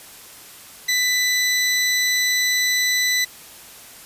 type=tone; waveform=20% pulse; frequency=1992 Hz; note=B6; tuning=14 cents sharp; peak=-12 dBFS; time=0.88-3.25 s; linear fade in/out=10 ms; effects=white hiss -42 dBFS RMS until 4.05 s + resampled to 32000 Hz